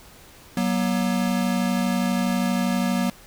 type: tone pair together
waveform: square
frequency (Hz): 187.1 / 239.5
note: F#3 / A#3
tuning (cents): +20 / +47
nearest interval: major third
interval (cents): 427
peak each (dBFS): -24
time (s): 0.57-3.1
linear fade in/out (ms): 2
effects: pink hiss -48 dBFS RMS until 3.26 s